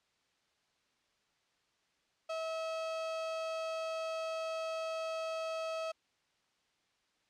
35% pulse tone, 646 Hz, E5, 35 cents flat, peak -34 dBFS, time 2.29-5.92 s, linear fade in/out 10 ms, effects white hiss -75 dBFS RMS until 7.29 s + low-pass 5000 Hz 12 dB/octave

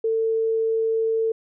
sine tone, 447.9 Hz, A4, 31 cents sharp, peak -19 dBFS, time 0.04-1.32 s, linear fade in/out 5 ms, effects none

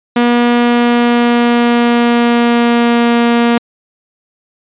sawtooth tone with pitch glide, 240 to 236 Hz, B3 to A#3, -49 to +22 cents, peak -4 dBFS, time 0.16-3.58 s, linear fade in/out 5 ms, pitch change -29 cents, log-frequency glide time 0.53-3.18 s, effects resampled to 8000 Hz

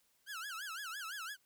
sawtooth tone with vibrato, 1480 Hz, F#6, in tune, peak -38 dBFS, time 0.26-1.37 s, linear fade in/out 50 ms, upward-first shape sine, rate 5.9 Hz, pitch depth 240 cents each way, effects white hiss -74 dBFS RMS until 1.45 s

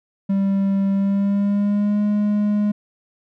triangle tone with pitch glide, 196 to 207.7 Hz, G3 to G#3, 0 to 0 cents, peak -14 dBFS, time 0.29-2.72 s, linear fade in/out 10 ms, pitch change +100 cents, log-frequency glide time 0.92-2.01 s, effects none

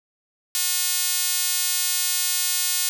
sawtooth tone with high-pass filter, 360 Hz, F#4, 47 cents flat, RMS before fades -23 dBFS, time 0.55-2.89 s, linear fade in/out 0 ms, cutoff 5400 Hz, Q 0.55, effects none

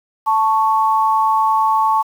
sine tone pair together, 880 / 1108.7 Hz, A5 / C#6, 0 / 0 cents, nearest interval major third, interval 400 cents, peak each -14 / -16 dBFS, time 0.26-2.03 s, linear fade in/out 20 ms, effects 7-bit

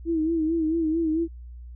sine tone with vibrato, 322.6 Hz, E4, 37 cents flat, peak -21 dBFS, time 0.05-1.28 s, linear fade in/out 50 ms, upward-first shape sine, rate 4.5 Hz, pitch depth 70 cents each way, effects added 60 Hz sine -38 dBFS peak until 1.75 s

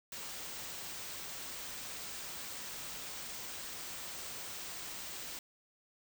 white band-stop noise, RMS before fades -44 dBFS, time 0.12-5.39 s, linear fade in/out 2 ms, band 9400 to 14000 Hz, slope 96 dB/octave, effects none

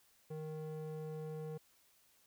square tone with band-pass filter, 155.56 Hz, D#3, in tune, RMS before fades -44 dBFS, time 0.3-1.58 s, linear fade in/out 10 ms, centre 340 Hz, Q 6.7, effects white hiss -70 dBFS RMS until 2.26 s

